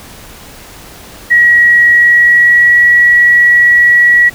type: tone with pitch glide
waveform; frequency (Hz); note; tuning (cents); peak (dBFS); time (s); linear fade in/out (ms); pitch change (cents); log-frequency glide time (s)
sine; 1912 to 1927.5; A#6 to B6; +43 to -43; -3; 1.3-4.3; 20; +14; 1.88-2.82
effects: pink hiss -33 dBFS RMS until 4.34 s